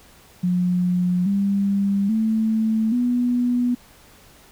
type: tone with pitch steps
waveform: sine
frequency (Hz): 179.2 / 198.83 / 220.6 / 244.8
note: F3 / G3 / A3 / B3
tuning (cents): +45 / +25 / +5 / -15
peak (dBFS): -17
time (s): 0.43-3.75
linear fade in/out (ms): 10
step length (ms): 830
effects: pink hiss -50 dBFS RMS until 4.51 s